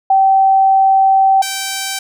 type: tone pair in turn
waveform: sine / 5% pulse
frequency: 773 / 776.6 Hz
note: G5 / G5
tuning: -24 / -16 cents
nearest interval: unison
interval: 8 cents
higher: second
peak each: -7 dBFS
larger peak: neither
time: 0.1-1.42 / 1.42-1.99 s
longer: first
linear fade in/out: 5 ms
effects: none

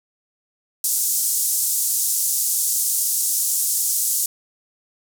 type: band-pass noise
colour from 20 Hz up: pink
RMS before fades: -21 dBFS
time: 0.84-4.26 s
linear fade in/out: 2 ms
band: 6700 to 15000 Hz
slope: 24 dB/octave
effects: none

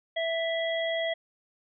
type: harmonic tone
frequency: 659.3 Hz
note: E5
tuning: in tune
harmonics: 1 / 3 / 5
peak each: -28 / -33 / -35 dBFS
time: 0.16-1.14 s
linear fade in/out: 10 ms
effects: none

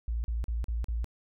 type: tone bursts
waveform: sine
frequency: 57.3 Hz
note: A#1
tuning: 29 cents flat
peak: -28 dBFS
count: 5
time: 0.08-1.044 s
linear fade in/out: 0 ms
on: 160 ms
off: 41 ms
effects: none

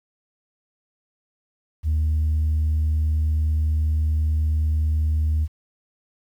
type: tone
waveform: sine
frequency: 77.4 Hz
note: D#2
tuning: 9 cents flat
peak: -16 dBFS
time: 1.83-5.48 s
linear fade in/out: 50 ms
effects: tanh soft clip ceiling -16 dBFS + 9-bit

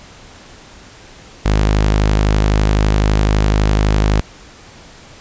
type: tone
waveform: sawtooth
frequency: 51.91 Hz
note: G#1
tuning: in tune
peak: -7 dBFS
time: 1.45-4.21 s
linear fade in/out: 10 ms
effects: pink hiss -40 dBFS RMS until 5.2 s + resampled to 16000 Hz

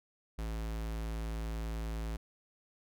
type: tone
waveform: square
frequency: 55.1 Hz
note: A1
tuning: 3 cents sharp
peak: -36 dBFS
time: 0.38-2.17 s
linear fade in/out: 10 ms
effects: none

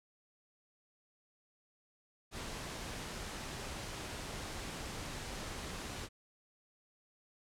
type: noise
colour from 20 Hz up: pink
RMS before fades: -43 dBFS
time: 2.31-6.09 s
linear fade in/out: 50 ms
effects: low-pass 9000 Hz 12 dB/octave

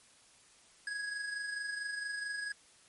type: tone with amplitude modulation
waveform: square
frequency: 1661.2 Hz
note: G#6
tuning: in tune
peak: -35 dBFS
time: 0.87-2.52 s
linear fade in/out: 2 ms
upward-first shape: sine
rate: 24.5 Hz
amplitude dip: 45%
effects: white hiss -62 dBFS RMS until 2.88 s + MP3 48 kbps

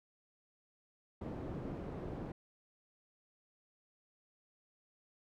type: low-pass noise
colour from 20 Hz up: white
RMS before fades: -43 dBFS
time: 1.21-2.32 s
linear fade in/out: 5 ms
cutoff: 380 Hz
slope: 12 dB/octave
effects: none

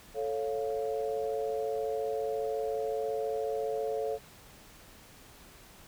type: chord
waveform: sine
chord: A augmented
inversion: none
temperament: equal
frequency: 440 / 554.4 / 698.5 Hz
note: A4 / C#5 / E#5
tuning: 0 / 0 / 0 cents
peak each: -32 / -35 / -38 dBFS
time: 0.14-4.19 s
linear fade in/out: 50 ms
effects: pink hiss -54 dBFS RMS until 5.87 s

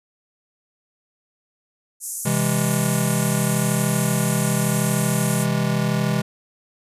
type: band-pass noise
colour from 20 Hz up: white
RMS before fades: -30 dBFS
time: 2-5.47 s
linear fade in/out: 50 ms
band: 6300 to 12000 Hz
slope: 48 dB/octave
type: chord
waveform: square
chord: C augmented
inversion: none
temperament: just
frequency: 130.81 / 163.52 / 204.4 Hz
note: C3 / E3 / G#3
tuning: 0 / -14 / -27 cents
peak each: -24 dBFS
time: 2.25-6.22 s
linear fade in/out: 10 ms
effects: resampled to 32000 Hz

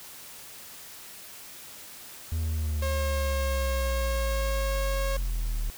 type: linear sweep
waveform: triangle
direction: down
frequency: 82 to 36.71 Hz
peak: -24 dBFS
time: 2.32-5.7 s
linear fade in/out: 0 ms
type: tone with pitch glide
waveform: sawtooth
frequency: 539 to 545.3 Hz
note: C#5 to C#5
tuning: -49 to -29 cents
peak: -26 dBFS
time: 2.82-5.17 s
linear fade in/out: 5 ms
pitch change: +20 cents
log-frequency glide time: 3.17-4.86 s
effects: white hiss -45 dBFS RMS until 5.77 s

